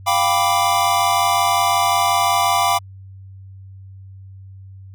square chord, G dominant seventh, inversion third, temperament equal, 698.5 / 784 / 987.8 / 1174.7 Hz, F5 / G5 / B5 / D6, 0 / 0 / 0 / 0 cents, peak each -21 dBFS, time 0.06-2.79 s, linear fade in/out 20 ms, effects added 96 Hz sine -36 dBFS peak until 4.94 s

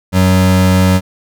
square tone pair together, 93 / 186.52 Hz, F#2 / F#3, +9 / +14 cents, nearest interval octave, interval 1205 cents, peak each -11 dBFS, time 0.12-1.01 s, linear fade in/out 50 ms, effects none

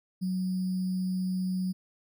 sine tone with sample-and-hold, 185 Hz, F#3, in tune, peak -27 dBFS, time 0.21-1.73 s, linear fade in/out 20 ms, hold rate 4900 Hz, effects none

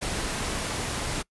pink noise, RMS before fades -30 dBFS, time 0.01-1.23 s, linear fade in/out 20 ms, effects noise-tail reverb RT60 0.1 s tail -24 dB re dry + resampled to 24000 Hz

